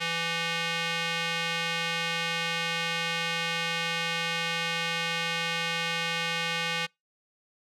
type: tone with band-pass filter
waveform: square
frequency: 167.1 Hz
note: E3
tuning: 24 cents sharp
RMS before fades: -30 dBFS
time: 0-6.87 s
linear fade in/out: 20 ms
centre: 2700 Hz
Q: 1.6
effects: noise-tail reverb RT60 0.2 s tail -26 dB re dry